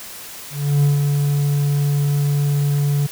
triangle tone with ADSR envelope, 143.8 Hz, D3, 36 cents flat, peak -9 dBFS, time 0.5-3.07 s, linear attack 330 ms, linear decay 150 ms, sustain -4 dB, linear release 12 ms, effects white hiss -35 dBFS RMS until 3.11 s

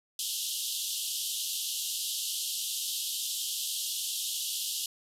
pink band-pass noise, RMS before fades -34 dBFS, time 0.19-4.86 s, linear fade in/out 2 ms, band 2900 to 14000 Hz, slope 96 dB/octave, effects none

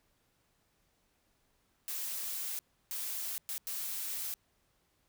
blue noise bursts at uneven times, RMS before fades -38 dBFS, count 4, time 1.88-2.59 / 2.91-3.38 / 3.49-3.58 / 3.67-4.34 s, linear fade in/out 0 ms, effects pink hiss -74 dBFS RMS until 5.08 s

